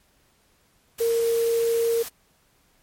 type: tone in noise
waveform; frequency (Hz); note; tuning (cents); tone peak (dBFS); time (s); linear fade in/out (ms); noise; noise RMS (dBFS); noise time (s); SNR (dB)
sine; 462.2; A#4; -15; -19; 1-2.03; 10; white; -36; 0.98-2.09; +14
effects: pink hiss -63 dBFS RMS until 2.82 s + MP3 64 kbps